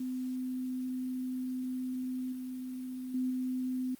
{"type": "tone with level steps", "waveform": "sine", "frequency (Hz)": 255.2, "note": "C4", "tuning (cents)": -43, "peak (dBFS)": [-33, -37, -29, -31], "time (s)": [0, 3.95], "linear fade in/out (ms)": 5, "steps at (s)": [2.32, 3.14, 3.3], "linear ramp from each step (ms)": 5, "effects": ["white hiss -59 dBFS RMS until 3.99 s", "Opus 48 kbps"]}